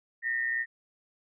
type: tone pair together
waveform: sine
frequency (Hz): 1828.3 / 1951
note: A#6 / B6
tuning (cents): -34 / -22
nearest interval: minor second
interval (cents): 112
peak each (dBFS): -28 / -34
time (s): 0.22-0.66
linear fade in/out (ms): 50
effects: none

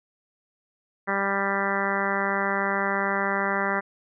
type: harmonic tone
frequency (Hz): 197.3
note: G3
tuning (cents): +11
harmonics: 1 / 2 / 3 / 4 / 5 / 6 / 7 / 8 / 9 / 10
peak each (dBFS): -32 / -32 / -32 / -32 / -32 / -32 / -32 / -32 / -32 / -32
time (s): 1.07-3.81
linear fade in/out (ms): 20
effects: none

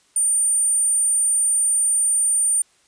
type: tone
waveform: sine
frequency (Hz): 9030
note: C#9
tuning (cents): +31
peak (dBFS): -15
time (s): 0.16-2.62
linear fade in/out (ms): 2
effects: white hiss -59 dBFS RMS until 2.87 s + resampled to 22050 Hz

